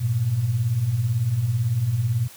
sine beating tone pair, 101.5 / 119.5 Hz, G#2 / A#2, -39 / +43 cents, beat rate 18 Hz, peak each -27 / -20 dBFS, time 0-2.28 s, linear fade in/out 20 ms, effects white hiss -45 dBFS RMS until 2.36 s

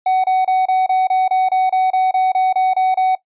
triangle tone bursts, 750 Hz, F#5, 23 cents sharp, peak -10 dBFS, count 15, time 0.06-3.152 s, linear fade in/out 5 ms, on 180 ms, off 28 ms, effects noise-tail reverb RT60 0.1 s tail -18 dB re dry + resampled to 8000 Hz

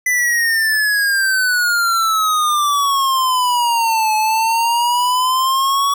square exponential two-way sweep, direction down then up, 2007 to 859 to 1131 Hz, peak -14 dBFS, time 0.06-5.94 s, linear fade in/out 5 ms, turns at 4.15 s, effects none

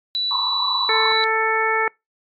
sine tone, 3951 Hz, B7, in tune, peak -19 dBFS, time 0.15-1.24 s, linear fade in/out 0 ms
pink band-pass noise, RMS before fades -26 dBFS, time 0.31-1.12 s, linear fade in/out 0 ms, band 960 to 1100 Hz, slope 96 dB/octave
harmonic tone, 442.5 Hz, A4, 10 cents sharp, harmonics 1 / 2 / 3 / 4 / 5, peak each -23 / -23 / -23 / -23 / -23 dBFS, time 0.89-1.88 s, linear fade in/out 2 ms
effects noise-tail reverb RT60 0.2 s tail -25 dB re dry + MP3 64 kbps

